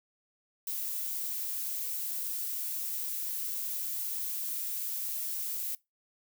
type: noise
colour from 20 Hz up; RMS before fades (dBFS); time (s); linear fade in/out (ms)
violet; -35; 0.67-5.75; 2
effects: noise-tail reverb RT60 0.2 s tail -22 dB re dry